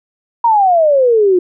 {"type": "exponential sweep", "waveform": "sine", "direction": "down", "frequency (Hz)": [956, 350.4], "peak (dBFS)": -7, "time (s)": [0.44, 1.39], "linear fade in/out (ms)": 5, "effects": []}